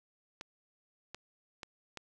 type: clicks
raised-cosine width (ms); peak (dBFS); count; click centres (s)
0.2; -25; 4; 0.411 / 1.146 / 1.632 / 1.973
effects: none